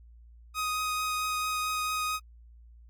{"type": "tone with vibrato", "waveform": "sawtooth", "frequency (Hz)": 1251, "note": "D#6", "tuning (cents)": 9, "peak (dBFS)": -25, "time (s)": [0.54, 2.2], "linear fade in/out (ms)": 50, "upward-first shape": "triangle", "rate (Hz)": 4.5, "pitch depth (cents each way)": 10, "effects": ["added 58 Hz sine -50 dBFS peak until 2.89 s", "AAC 64 kbps"]}